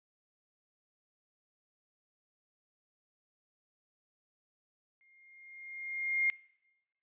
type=tone with exponential growth; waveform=sine; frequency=2125 Hz; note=C7; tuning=26 cents sharp; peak=-25 dBFS; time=5.01-6.3 s; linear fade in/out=0 ms; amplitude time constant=280 ms; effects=noise-tail reverb RT60 0.9 s tail -22 dB re dry + resampled to 8000 Hz